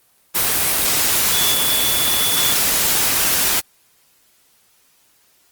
sine tone in noise, 3443 Hz, A7, 38 cents flat, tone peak -20 dBFS, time 1.32-2.54 s, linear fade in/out 20 ms, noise white, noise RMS -17 dBFS, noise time 0.34-3.61 s, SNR -6 dB, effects white hiss -57 dBFS RMS until 5.51 s + Opus 24 kbps

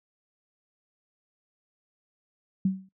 sine tone with exponential decay, 190.1 Hz, F#3, 47 cents sharp, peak -18 dBFS, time 2.65-2.89 s, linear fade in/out 5 ms, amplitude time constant 52 ms, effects noise-tail reverb RT60 0.1 s tail -21 dB re dry

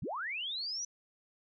sine linear sweep, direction up, 72.9 to 6010 Hz, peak -35 dBFS, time 0.02-0.85 s, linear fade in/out 5 ms, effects none

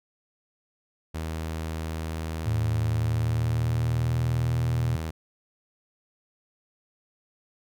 sawtooth tone, 80.1 Hz, E2, 49 cents flat, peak -26 dBFS, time 1.14-5.11 s, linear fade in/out 10 ms
sine tone with pitch glide, 109.7 to 121.02 Hz, A2 to B2, -5 to -35 cents, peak -23 dBFS, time 2.46-4.96 s, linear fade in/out 5 ms, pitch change +170 cents, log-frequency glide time 2.82-4.25 s
effects none

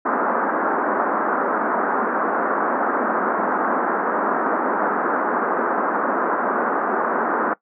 white band-pass noise, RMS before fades -21 dBFS, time 0.05-7.54 s, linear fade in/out 10 ms, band 210 to 1500 Hz, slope 48 dB/octave, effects noise-tail reverb RT60 0.1 s tail -20 dB re dry

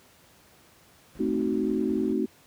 brown noise, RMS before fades -42 dBFS, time 1.15-2.13 s, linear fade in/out 0 ms
sine chord, A diminished seventh, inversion none, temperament equal with one note detuned, 220 / 261.6 / 311.1 / 373.9 Hz, A3 / C4 / Eb4 / Gb4, 0 / 0 / 0 / +18 cents, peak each -29 dBFS, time 1.19-2.26 s, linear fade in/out 10 ms
effects pink hiss -57 dBFS RMS until 2.46 s + high-pass 80 Hz 12 dB/octave

